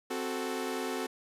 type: chord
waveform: sawtooth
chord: F# diminished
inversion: second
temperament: equal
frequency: 261.6 / 370 / 440 Hz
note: C4 / F#4 / A4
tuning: 0 / 0 / 0 cents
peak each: -33 dBFS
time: 0.1-1.07 s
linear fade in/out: 10 ms
effects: resampled to 32000 Hz + 10-bit